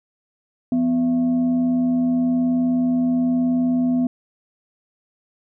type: tone with frequency modulation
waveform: sine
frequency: 250 Hz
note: B3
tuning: 21 cents sharp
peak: -16 dBFS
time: 0.72-4.07 s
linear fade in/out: 2 ms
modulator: 421 Hz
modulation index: 0.32
effects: none